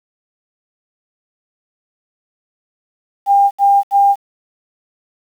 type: tone bursts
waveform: sine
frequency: 800 Hz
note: G5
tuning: 35 cents sharp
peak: -7 dBFS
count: 3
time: 3.26-4.158 s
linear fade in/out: 50 ms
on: 250 ms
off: 74 ms
effects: 7-bit